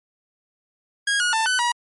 sawtooth tone with pitch steps, 1638 / 1449 / 890 / 1505 / 960 Hz, G#6 / F#6 / A5 / F#6 / B5, -24 / -37 / +20 / +29 / -49 cents, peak -15 dBFS, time 1.07-1.72 s, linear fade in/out 5 ms, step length 130 ms, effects MP3 48 kbps

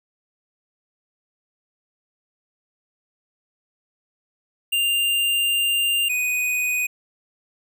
square tone pair in turn, 2794 / 2489 Hz, F7 / D#7, 0 / 0 cents, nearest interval major second, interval 200 cents, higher first, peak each -19 / -21 dBFS, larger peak first, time 4.72-6.09 / 6.09-6.87 s, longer first, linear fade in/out 10 ms, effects none

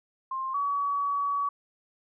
sine tone pair in turn, 1057 / 1134 Hz, C6 / C#6, +17 / +39 cents, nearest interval minor second, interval 122 cents, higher second, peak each -29 / -25 dBFS, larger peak second, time 0.31-0.54 / 0.54-1.49 s, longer second, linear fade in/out 5 ms, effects none

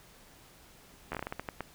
slowing click train, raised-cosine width 0.5 ms, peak -20 dBFS, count 11, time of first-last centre 1.12-1.607 s, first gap 12 ms, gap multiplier 1.29, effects pink hiss -57 dBFS RMS until 1.74 s

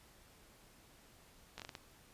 slowing click train, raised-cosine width 0.2 ms, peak -28 dBFS, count 6, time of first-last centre 1.58-1.752 s, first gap 16 ms, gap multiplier 1.39, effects pink hiss -63 dBFS RMS until 2.13 s + resampled to 32000 Hz

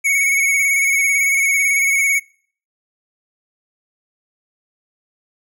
square tone with vibrato, 2217 Hz, C#7, in tune, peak -14 dBFS, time 0.04-2.2 s, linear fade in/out 20 ms, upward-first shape square, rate 18 Hz, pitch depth 26 cents each way, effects noise-tail reverb RT60 0.5 s tail -26 dB re dry

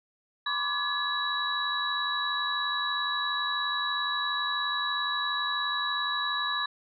sine tone cluster, 1002 / 1079 / 1171 / 1697 / 3911 Hz, B5 / C#6 / D6 / G#6 / B7, +25 / -47 / -5 / +37 / -18 cents, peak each -38 / -38 / -33 / -32 / -31 dBFS, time 0.46-6.66 s, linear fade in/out 5 ms, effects none

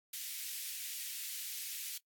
white high-pass noise, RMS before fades -42 dBFS, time 0.13-1.98 s, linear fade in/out 5 ms, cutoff 2100 Hz, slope 24 dB/octave, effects noise-tail reverb RT60 0.1 s tail -22 dB re dry + AAC 64 kbps

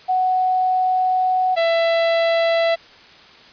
sine / 45% pulse tone pair in turn, 742 / 666.4 Hz, F#5 / E5, +5 / +19 cents, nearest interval major second, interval 186 cents, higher first, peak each -15 dBFS, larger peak neither, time 0.08-1.56 / 1.56-2.76 s, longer first, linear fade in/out 20 ms, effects white hiss -45 dBFS RMS until 3.52 s + resampled to 11025 Hz

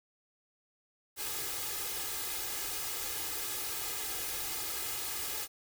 white noise with comb filter, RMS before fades -37 dBFS, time 1.16-5.48 s, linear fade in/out 50 ms, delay 2.4 ms, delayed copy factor +0.8, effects none

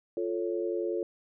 sine chord, F augmented, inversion none, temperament equal, 349.2 / 440 / 554.4 Hz, F4 / A4 / C#5, 0 / 0 / 0 cents, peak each -31 / -33 / -36 dBFS, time 0.17-1.03 s, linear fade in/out 2 ms, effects none

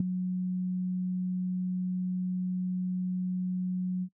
sine tone with ADSR envelope, 182.9 Hz, F#3, 20 cents flat, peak -19 dBFS, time 0-4.09 s, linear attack 4 ms, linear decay 8 ms, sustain -9 dB, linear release 65 ms, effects noise-tail reverb RT60 0.1 s tail -26 dB re dry

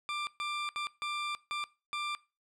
20% pulse tone bursts at uneven times, 1185 Hz, D6, 15 cents sharp, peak -28 dBFS, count 6, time 0.09-0.27 / 0.4-0.69 / 0.76-0.87 / 1.02-1.35 / 1.51-1.64 / 1.93-2.15 s, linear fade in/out 0 ms, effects noise-tail reverb RT60 0.3 s tail -21 dB re dry + low-pass 6000 Hz 12 dB/octave

